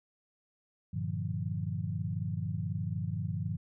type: chord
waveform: sine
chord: G minor seventh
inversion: none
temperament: equal with one note detuned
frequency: 98 / 116.54 / 150.53 / 174.61 Hz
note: G2 / Bb2 / D3 / F3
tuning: 0 / 0 / +43 / 0 cents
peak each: -36 / -38 / -37 / -38 dBFS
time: 0.93-3.57 s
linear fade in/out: 10 ms
effects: none